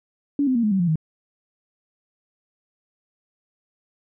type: tone with pitch steps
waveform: sine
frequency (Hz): 284.6 / 258 / 233.9 / 212 / 192.15 / 174.18 / 157.89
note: C#4 / C4 / A#3 / G#3 / G3 / F3 / D#3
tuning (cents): +46 / -24 / +6 / +36 / -34 / -4 / +26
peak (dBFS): -17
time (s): 0.39-0.957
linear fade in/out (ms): 2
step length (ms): 81
effects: none